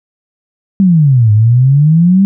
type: exponential two-way sweep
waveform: sine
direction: down then up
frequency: 200 to 103.83 to 200 Hz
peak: -4 dBFS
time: 0.8-2.25 s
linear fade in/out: 0 ms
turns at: 1.32 s
effects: none